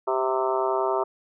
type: harmonic tone with a mistuned harmonic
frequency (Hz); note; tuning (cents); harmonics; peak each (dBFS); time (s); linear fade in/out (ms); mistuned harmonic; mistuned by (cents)
130.81; C3; 0; 3 / 4 / 5 / 6 / 7 / 8 / 9 / 10; -26 / -35 / -27 / -36 / -28 / -34 / -32 / -35; 0.07-1.04; 10; 6; -22
effects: none